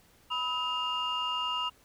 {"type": "tone cluster", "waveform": "sine", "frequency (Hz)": [986, 1276, 2817], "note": ["B5", "D#6", "F7"], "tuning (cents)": [-3, 43, 14], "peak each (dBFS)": [-33, -34, -31], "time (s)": [0.3, 1.7], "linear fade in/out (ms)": 20, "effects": ["tanh soft clip ceiling -23 dBFS", "pink hiss -62 dBFS RMS until 1.84 s"]}